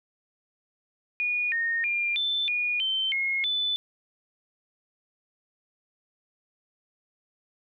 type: tone with pitch steps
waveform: sine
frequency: 2450 / 1845 / 2399 / 3532 / 2446 / 3096 / 2159 / 3499 Hz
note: D#7 / A#6 / D7 / A7 / D#7 / G7 / C#7 / A7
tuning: -27 / -18 / +36 / +6 / -30 / -22 / -46 / -10 cents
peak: -24 dBFS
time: 1.2-3.76 s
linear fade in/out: 0 ms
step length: 320 ms
effects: none